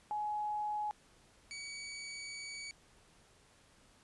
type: tone pair in turn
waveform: sine / 20% pulse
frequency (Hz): 841 / 2267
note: G#5 / C#7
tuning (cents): +22 / +38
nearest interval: octave + perfect fourth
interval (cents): 1716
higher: second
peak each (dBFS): -34 / -38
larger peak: first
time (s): 0.11-0.91 / 1.51-2.71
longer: second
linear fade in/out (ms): 0
effects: pink hiss -65 dBFS RMS until 4.03 s + resampled to 24000 Hz